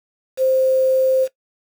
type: tone with quantisation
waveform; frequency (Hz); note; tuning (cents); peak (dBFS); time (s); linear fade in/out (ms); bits
sine; 523.3; C5; 0; -13; 0.37-1.28; 50; 6
effects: noise-tail reverb RT60 0.1 s tail -17 dB re dry